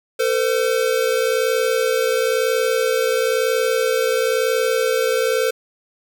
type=tone pair together; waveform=square; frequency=451 / 512 Hz; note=A4 / C5; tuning=+43 / -38 cents; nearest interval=major second; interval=219 cents; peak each=-20 dBFS; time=0.19-5.51 s; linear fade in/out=10 ms; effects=none